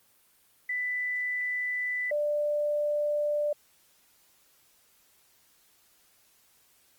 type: tone pair in turn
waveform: sine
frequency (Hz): 1989 / 591.3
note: B6 / D5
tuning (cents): +12 / +12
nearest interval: octave + major sixth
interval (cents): 2100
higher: first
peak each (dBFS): -28 / -25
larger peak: second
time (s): 0.69-2.11 / 2.11-3.53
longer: neither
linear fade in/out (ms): 5
effects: white hiss -64 dBFS RMS until 6.98 s + Opus 24 kbps